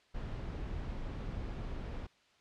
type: noise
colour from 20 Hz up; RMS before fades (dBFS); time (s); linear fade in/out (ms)
brown; -40; 0.14-2.07; 10
effects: white hiss -67 dBFS RMS until 2.4 s + low-pass 4000 Hz 12 dB/octave